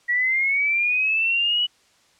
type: linear sweep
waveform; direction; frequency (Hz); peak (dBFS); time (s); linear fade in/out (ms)
sine; up; 1919 to 2960; -18; 0.08-1.67; 20
effects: white hiss -59 dBFS RMS until 2.19 s + low-pass 7000 Hz 12 dB/octave